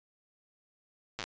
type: slowing click train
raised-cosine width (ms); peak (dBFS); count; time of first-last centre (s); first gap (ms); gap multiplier
0.2; -19; 6; 1.19-1.24; 8; 1.11
effects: resampled to 16000 Hz